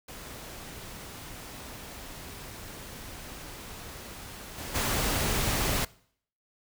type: noise with level steps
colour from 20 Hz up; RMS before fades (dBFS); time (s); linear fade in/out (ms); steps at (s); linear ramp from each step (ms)
pink; -43 / -38 / -28; 0.08-5.85; 5; 4.57 / 4.74; 20
effects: noise-tail reverb RT60 0.6 s tail -22 dB re dry